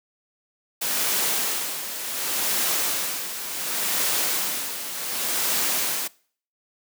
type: noise with tremolo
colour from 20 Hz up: white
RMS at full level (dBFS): -23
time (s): 0.81-6.08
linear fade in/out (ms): 10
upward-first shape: sine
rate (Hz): 0.68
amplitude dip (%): 65
effects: noise-tail reverb RT60 0.5 s tail -23 dB re dry + high-pass 200 Hz 12 dB/octave